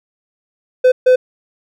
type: tone bursts at uneven times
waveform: triangle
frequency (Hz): 508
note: B4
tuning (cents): +49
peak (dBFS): -4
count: 2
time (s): 0.84-0.92 / 1.06-1.16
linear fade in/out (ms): 10
effects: none